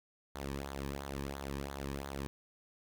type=tone with flanger; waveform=sawtooth; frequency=69.3 Hz; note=C#2; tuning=in tune; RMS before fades=-41 dBFS; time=0.35-2.27 s; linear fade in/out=0 ms; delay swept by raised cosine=0.37 to 1.47 ms; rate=2.9 Hz; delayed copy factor=-0.7; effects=11-bit